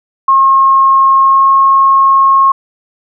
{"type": "tone with pitch glide", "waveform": "sine", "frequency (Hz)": [1078, 1084.2], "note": ["C#6", "C#6"], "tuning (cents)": [-49, -39], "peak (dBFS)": -4, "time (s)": [0.28, 2.52], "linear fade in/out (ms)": 5, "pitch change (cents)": 10, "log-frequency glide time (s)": [1.21, 1.5], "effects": []}